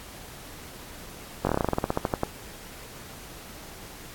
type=slowing click train; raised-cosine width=1 ms; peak=-9 dBFS; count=17; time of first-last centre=1.45-2.234 s; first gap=20 ms; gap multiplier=1.11; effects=pink hiss -44 dBFS RMS until 4.14 s + AAC 64 kbps